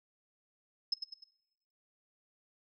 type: tone with echo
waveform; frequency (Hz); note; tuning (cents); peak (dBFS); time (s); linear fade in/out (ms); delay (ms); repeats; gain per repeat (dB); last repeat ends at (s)
sine; 5180; E8; -31; -27; 0.92-0.94; 5; 100; 3; -7; 1.24
effects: noise-tail reverb RT60 1.0 s tail -21 dB re dry